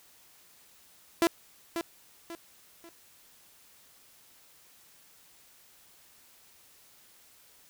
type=tone with echo; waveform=sawtooth; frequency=336.3 Hz; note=E4; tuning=35 cents sharp; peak=-17 dBFS; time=1.22-1.27 s; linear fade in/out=0 ms; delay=540 ms; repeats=3; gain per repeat=-9 dB; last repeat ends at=2.89 s; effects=white hiss -59 dBFS RMS until 7.69 s